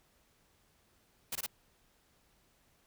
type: noise bursts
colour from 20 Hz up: white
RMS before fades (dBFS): -37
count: 3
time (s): 1.32-1.464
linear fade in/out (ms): 5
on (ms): 34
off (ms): 21
effects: pink hiss -70 dBFS RMS until 2.86 s